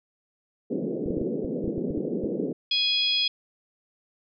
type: band-pass noise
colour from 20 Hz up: white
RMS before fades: -29 dBFS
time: 0.7-2.53 s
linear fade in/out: 10 ms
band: 160 to 490 Hz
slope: 48 dB/octave
type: clicks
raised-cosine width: 5 ms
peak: -23 dBFS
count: 11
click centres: 1.06 / 1.105 / 1.175 / 1.214 / 1.447 / 1.642 / 1.678 / 1.78 / 1.906 / 1.977 / 2.238 s
type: harmonic tone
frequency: 830.6 Hz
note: G#5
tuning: in tune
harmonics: 3 / 4 / 5 / 6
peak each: -31 / -23 / -31 / -29 dBFS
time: 2.71-3.28 s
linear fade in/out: 5 ms
effects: none